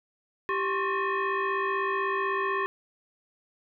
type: tone with frequency modulation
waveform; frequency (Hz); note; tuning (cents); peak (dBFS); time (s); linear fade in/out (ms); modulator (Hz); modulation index
sine; 335.5; E4; +31; -25; 0.49-2.66; 0; 727; 2.3
effects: none